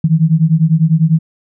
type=beating tone pair; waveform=sine; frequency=155.56 / 165.56 Hz; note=D#3 / E3; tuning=0 / +8 cents; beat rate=10 Hz; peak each=-11 dBFS; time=0.04-1.19 s; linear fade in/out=5 ms; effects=none